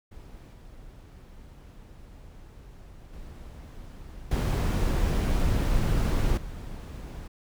brown noise with level steps, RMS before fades -45 / -47 / -43 / -24 / -38 dBFS, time 0.11-7.28 s, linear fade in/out 10 ms, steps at 0.53 / 3.13 / 4.31 / 6.37 s, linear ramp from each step 5 ms, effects none

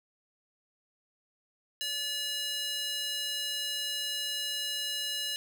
square tone with high-pass filter, 576 Hz, D5, 34 cents flat, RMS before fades -34 dBFS, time 1.81-5.36 s, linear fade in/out 0 ms, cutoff 3100 Hz, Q 2.3, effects none

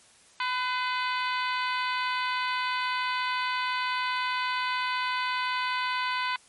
harmonic tone with a mistuned harmonic, 502 Hz, B4, 28 cents sharp, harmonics 2 / 3 / 4 / 5 / 6 / 7 / 8 / 9, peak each -29 / -33 / -35 / -37 / -39 / -40 / -41 / -42 dBFS, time 0.4-6.36 s, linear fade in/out 2 ms, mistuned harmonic 4, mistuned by +31 cents, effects white hiss -57 dBFS RMS until 6.48 s + MP3 48 kbps

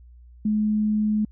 sine tone, 212.8 Hz, G#3, 42 cents sharp, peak -19 dBFS, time 0.45-1.25 s, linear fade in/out 5 ms, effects added 60 Hz sine -45 dBFS peak until 1.31 s

